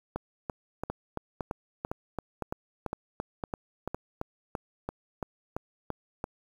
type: two click trains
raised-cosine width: 1 ms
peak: -18 / -18 dBFS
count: 19 / 7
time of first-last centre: 0.16-6.241 / 0.9-3.946 s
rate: 2.96 / 1.97 Hz
effects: 8-bit